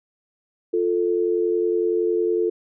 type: tone pair together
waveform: sine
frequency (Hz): 350.6 / 441.4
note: F4 / A4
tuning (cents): +7 / +5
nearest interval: major third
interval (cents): 398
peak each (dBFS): -21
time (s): 0.73-2.5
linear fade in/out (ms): 10
effects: none